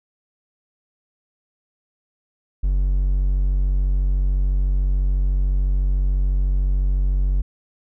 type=tone; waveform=triangle; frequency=46.95 Hz; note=F#1; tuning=26 cents sharp; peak=-14 dBFS; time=2.63-7.42 s; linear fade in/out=10 ms; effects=none